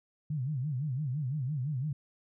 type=tone with vibrato; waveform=sine; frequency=138.59 Hz; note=C#3; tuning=in tune; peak=-30 dBFS; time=0.3-1.93 s; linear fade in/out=5 ms; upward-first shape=sine; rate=5.9 Hz; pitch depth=210 cents each way; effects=none